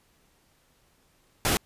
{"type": "noise", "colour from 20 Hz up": "pink", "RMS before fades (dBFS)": -24, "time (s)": [1.45, 1.57], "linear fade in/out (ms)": 0, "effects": ["pink hiss -65 dBFS RMS until 1.65 s", "resampled to 32000 Hz"]}